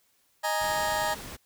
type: chord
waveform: 30% pulse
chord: D# suspended fourth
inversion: none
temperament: just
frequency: 622.3 / 829.7 / 933.4 Hz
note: D#5 / G#5 / A#5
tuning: 0 / -2 / +2 cents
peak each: -28 dBFS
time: 0.43-1.15 s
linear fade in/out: 20 ms
type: noise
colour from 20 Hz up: pink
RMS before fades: -41 dBFS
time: 0.6-1.37 s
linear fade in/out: 20 ms
effects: white hiss -68 dBFS RMS until 1.45 s